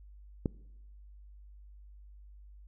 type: click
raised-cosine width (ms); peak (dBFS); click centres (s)
3; -16; 0.458
effects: noise-tail reverb RT60 0.9 s tail -23 dB re dry + added 50 Hz sine -50 dBFS peak until 2.67 s